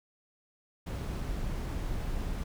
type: noise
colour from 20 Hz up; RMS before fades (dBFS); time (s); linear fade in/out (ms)
brown; -34; 0.86-2.44; 10
effects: none